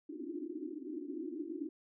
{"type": "band-pass noise", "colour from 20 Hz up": "pink", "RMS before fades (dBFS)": -42, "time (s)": [0.09, 1.69], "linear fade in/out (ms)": 10, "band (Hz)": [270, 360], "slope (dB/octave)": 96, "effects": []}